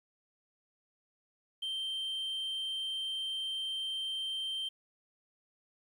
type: tone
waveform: sine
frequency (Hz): 3136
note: G7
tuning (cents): 0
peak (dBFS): -31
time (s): 1.62-4.69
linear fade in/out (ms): 10
effects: tanh soft clip ceiling -33 dBFS + 11-bit